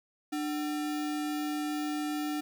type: tone with sample-and-hold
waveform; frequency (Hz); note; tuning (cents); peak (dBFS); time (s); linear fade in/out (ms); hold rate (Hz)
sine; 298.8; D4; +30; -30; 0.32-2.41; 10; 1050
effects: none